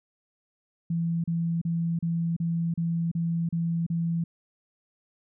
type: tone bursts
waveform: sine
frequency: 167.5 Hz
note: E3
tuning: 28 cents sharp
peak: -24 dBFS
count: 9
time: 0.9-4.24 s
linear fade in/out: 5 ms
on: 340 ms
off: 35 ms
effects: none